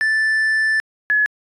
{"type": "tone pair in turn", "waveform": ["triangle", "sine"], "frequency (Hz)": [1760, 1701], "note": ["A6", "G#6"], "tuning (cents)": [0, 41], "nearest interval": "minor second", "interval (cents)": 59, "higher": "first", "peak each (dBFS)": -13, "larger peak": "neither", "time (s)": [[0.01, 0.8], [1.1, 1.26]], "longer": "first", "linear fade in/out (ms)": 0, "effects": ["resampled to 24000 Hz"]}